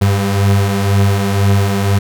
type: beating tone pair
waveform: 35% pulse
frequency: 97.8 / 99.8 Hz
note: G2 / G2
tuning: -4 / +32 cents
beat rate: 2 Hz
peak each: -15 / -10 dBFS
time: 0.01-1.99 s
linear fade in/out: 10 ms
effects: none